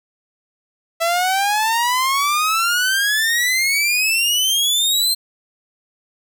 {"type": "exponential sweep", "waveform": "sawtooth", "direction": "up", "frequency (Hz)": [659.3, 4186], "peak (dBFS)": -12, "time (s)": [1, 5.15], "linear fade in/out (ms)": 20, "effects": []}